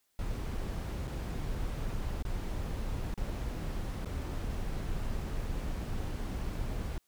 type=noise with dropouts; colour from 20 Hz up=brown; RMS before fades=-35 dBFS; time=0.19-6.98 s; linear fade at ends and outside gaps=1 ms; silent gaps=1.073-1.077 / 2.225-2.251 / 3.141-3.176 / 4.048-4.057 s; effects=white hiss -75 dBFS RMS until 7.07 s